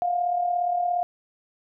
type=tone with amplitude modulation; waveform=sine; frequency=707 Hz; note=F5; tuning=21 cents sharp; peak=-19 dBFS; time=0.02-1.03 s; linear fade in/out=0 ms; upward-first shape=sine; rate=37.2 Hz; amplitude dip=55%; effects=none